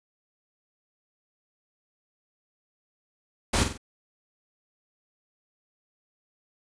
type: noise with echo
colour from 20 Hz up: pink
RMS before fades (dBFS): -23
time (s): 3.53-3.64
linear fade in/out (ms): 10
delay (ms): 46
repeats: 3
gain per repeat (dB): -7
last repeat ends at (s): 3.778
effects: resampled to 22050 Hz

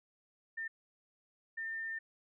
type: tone bursts at uneven times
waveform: sine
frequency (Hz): 1804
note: A6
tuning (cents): +43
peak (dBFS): -37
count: 2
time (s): 0.57-0.68 / 1.57-1.99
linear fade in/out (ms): 10
effects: none

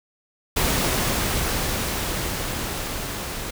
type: noise with level ramp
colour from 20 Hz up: pink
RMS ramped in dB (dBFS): -21 to -31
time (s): 0.56-3.51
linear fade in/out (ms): 10
effects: none

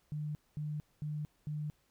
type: tone bursts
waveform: sine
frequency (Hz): 150.3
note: D3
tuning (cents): +40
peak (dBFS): -35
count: 4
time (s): 0.12-1.7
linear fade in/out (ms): 0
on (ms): 230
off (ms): 220
effects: pink hiss -73 dBFS RMS until 1.9 s

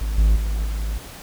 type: tone with level steps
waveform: triangle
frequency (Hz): 53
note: G#1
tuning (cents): +36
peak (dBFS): -19 / -10 / -18 / -20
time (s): 0.01-0.98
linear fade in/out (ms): 5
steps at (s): 0.18 / 0.36 / 0.66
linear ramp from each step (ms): 5
effects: pink hiss -39 dBFS RMS until 1.22 s

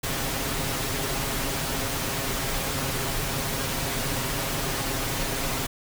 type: noise with comb filter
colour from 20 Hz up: pink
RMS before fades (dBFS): -28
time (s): 0.03-5.67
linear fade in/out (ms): 10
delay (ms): 7.4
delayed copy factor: +0.55
effects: none

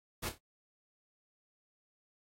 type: noise with echo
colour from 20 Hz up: pink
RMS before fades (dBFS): -37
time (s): 0.22-0.3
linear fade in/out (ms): 20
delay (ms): 29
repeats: 3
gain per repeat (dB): -9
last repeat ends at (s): 0.387
effects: AAC 48 kbps

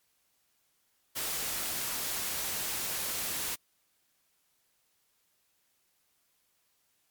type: noise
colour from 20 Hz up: white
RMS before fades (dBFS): -34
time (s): 1.15-3.56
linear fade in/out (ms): 20
effects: white hiss -73 dBFS RMS until 7.1 s + MP3 96 kbps

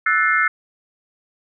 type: chord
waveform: sine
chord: F# half-diminished seventh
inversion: third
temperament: equal with one note detuned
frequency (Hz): 1318.5 / 1480 / 1760 / 2119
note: E6 / F#6 / A6 / C7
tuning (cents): 0 / 0 / 0 / +21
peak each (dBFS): -20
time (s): 0.06-0.48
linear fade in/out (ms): 5
effects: none

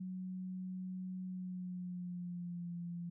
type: tone with pitch glide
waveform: sine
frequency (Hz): 185 to 172.61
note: F#3 to F3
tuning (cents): 0 to -20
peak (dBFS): -40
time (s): 0-3.1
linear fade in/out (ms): 10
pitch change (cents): -120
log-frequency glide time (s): 1.24-2.74
effects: none

